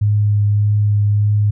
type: tone with vibrato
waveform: sine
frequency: 103.83 Hz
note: G#2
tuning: in tune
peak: -11 dBFS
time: 0.01-1.51 s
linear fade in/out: 10 ms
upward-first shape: triangle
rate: 1.7 Hz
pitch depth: 13 cents each way
effects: none